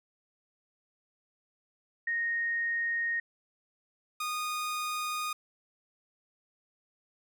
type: tone pair in turn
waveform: sine / sawtooth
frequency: 1860 / 1232.1 Hz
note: A#6 / D#6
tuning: -4 / -17 cents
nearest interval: perfect fifth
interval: 713 cents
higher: first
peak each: -28 dBFS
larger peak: neither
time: 2.07-3.2 / 4.2-5.33 s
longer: neither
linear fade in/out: 5 ms
effects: none